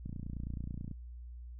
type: click train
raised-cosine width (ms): 5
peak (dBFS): -28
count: 26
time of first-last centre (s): 0.06-0.913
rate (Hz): 29.3
effects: added 60 Hz sine -44 dBFS peak until 1.59 s